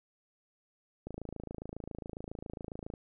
click train, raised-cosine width 2 ms, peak -27 dBFS, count 52, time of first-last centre 1.07-2.938 s, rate 27.3 Hz, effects none

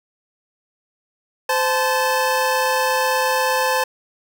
25% pulse tone pair together, 517 / 871.1 Hz, C5 / A5, -21 / -18 cents, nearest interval major sixth, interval 903 cents, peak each -16 dBFS, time 1.49-3.84 s, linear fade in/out 5 ms, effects none

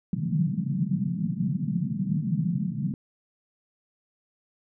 white band-pass noise, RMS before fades -27 dBFS, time 0.13-2.94 s, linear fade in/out 2 ms, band 140 to 200 Hz, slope 48 dB/octave, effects none

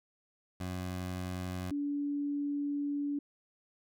20% pulse / sine tone pair in turn, 91.3 / 287.3 Hz, F#2 / D4, -23 / -38 cents, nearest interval octave + minor sixth, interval 1985 cents, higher second, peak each -31 / -31 dBFS, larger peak neither, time 0.6-1.71 / 1.71-3.19 s, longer second, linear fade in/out 5 ms, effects none

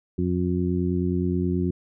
harmonic tone, 89.4 Hz, F2, 41 cents sharp, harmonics 1 / 2 / 3 / 4, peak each -27 / -25 / -28 / -28 dBFS, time 0.18-1.71 s, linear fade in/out 5 ms, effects none

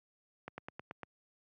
slowing click train, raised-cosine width 0.5 ms, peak -27 dBFS, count 6, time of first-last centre 0.48-1.033 s, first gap 100 ms, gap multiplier 1.05, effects high-pass 100 Hz 12 dB/octave

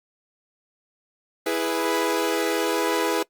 sawtooth chord, E major, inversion none, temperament equal, 329.6 / 415.3 / 493.9 Hz, E4 / G#4 / B4, 0 / 0 / 0 cents, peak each -22 dBFS, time 1.46-3.23 s, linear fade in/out 5 ms, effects noise-tail reverb RT60 0.1 s tail -22 dB re dry + Opus 32 kbps

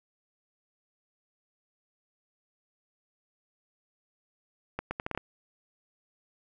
accelerating click train, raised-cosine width 0.5 ms, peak -17 dBFS, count 7, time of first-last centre 4.79-5.176 s, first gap 120 ms, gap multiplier 0.74, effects none

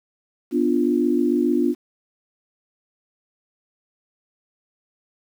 sine chord, B diminished, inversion none, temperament equal, 246.9 / 293.7 / 349.2 Hz, B3 / D4 / F4, 0 / 0 / 0 cents, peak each -21 dBFS, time 0.51-1.75 s, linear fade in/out 50 ms, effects 8-bit

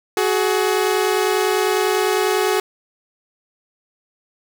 sawtooth tone pair together, 372.2 / 422.2 Hz, F#4 / G#4, +10 / +29 cents, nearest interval major second, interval 219 cents, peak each -15 dBFS, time 0.17-2.6 s, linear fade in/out 2 ms, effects none

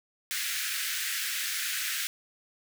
pink high-pass noise, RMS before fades -32 dBFS, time 0.31-2.07 s, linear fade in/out 0 ms, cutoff 1500 Hz, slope 48 dB/octave, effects none

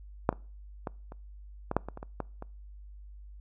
clicks, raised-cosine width 1 ms, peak -8 / -24 / -19 / -30 / -17 / -10 / -23 / -27 / -26 / -18 / -26 dBFS, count 11, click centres 0.291 / 0.327 / 0.872 / 1.121 / 1.714 / 1.766 / 1.886 / 1.974 / 2.029 / 2.203 / 2.424 s, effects noise-tail reverb RT60 0.4 s tail -25 dB re dry + added 50 Hz sine -45 dBFS peak until 3.4 s

